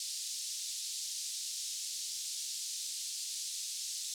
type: band-pass noise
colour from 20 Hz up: pink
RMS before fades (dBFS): -40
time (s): 0-4.14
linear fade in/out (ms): 2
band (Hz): 4200 to 9000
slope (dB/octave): 24
effects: none